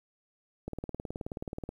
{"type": "click train", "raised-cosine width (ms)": 2, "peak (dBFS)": -23, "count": 20, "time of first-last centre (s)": [0.68, 1.691], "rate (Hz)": 18.8, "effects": ["10-bit"]}